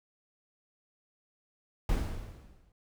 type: noise with exponential decay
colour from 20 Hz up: brown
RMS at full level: -26 dBFS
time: 1.89-2.72 s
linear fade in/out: 2 ms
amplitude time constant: 180 ms
effects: none